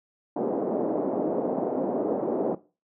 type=band-pass noise; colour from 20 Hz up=pink; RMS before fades=-27 dBFS; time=0.36-2.55 s; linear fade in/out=5 ms; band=250 to 660 Hz; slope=24 dB/octave; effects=noise-tail reverb RT60 0.3 s tail -17 dB re dry